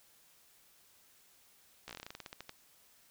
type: slowing click train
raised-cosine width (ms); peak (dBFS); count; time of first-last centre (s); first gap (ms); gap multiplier
0.2; -27; 16; 1.88-2.494; 14; 1.14
effects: white hiss -65 dBFS RMS until 3.1 s